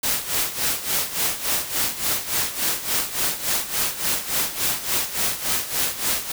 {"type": "noise with tremolo", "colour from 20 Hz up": "white", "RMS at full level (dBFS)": -21, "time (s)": [0.03, 6.32], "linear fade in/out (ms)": 5, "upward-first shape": "sine", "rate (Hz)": 3.5, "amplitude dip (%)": 75, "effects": []}